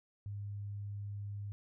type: tone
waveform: sine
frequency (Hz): 101.7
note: G#2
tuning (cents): -36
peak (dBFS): -39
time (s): 0.26-1.52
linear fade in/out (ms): 0
effects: none